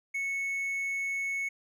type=tone; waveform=triangle; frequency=2206 Hz; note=C#7; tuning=9 cents flat; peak=-28 dBFS; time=0.14-1.49 s; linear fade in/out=10 ms; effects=none